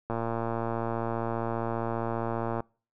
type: click train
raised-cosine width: 1 ms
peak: -17 dBFS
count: 289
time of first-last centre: 0.1-2.604 s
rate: 115 Hz
effects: noise-tail reverb RT60 0.4 s tail -26 dB re dry